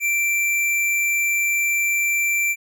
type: tone with hard clipping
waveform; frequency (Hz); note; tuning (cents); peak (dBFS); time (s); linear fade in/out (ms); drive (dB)
sine; 2349; D7; 0; -19; 0-2.56; 50; 18
effects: none